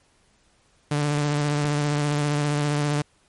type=tone with vibrato; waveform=sawtooth; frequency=146.83 Hz; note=D3; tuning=in tune; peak=-17 dBFS; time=0.91-3.02 s; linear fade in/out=5 ms; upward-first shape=sine; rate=15 Hz; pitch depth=24 cents each way; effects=pink hiss -62 dBFS RMS until 3.28 s + MP3 48 kbps